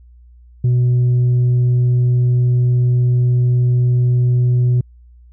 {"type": "tone", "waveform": "sine", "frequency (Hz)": 123.47, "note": "B2", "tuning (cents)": 0, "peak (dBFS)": -8, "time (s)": [0.64, 4.81], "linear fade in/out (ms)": 5, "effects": ["tanh soft clip ceiling -10 dBFS", "added 60 Hz sine -41 dBFS peak until 5.32 s"]}